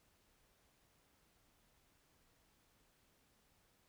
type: silence
effects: pink hiss -74 dBFS RMS until 3.88 s